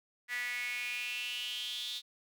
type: tone with high-pass filter sweep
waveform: sawtooth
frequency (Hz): 244.3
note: B3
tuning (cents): -19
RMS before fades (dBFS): -38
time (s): 0.28-2.02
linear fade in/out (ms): 50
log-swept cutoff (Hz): 1900 to 3700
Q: 8.1
effects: none